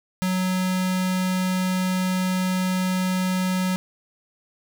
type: tone with notch filter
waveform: square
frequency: 185 Hz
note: F#3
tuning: in tune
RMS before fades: -23 dBFS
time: 0.22-3.76 s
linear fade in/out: 0 ms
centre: 390 Hz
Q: 0.72
effects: none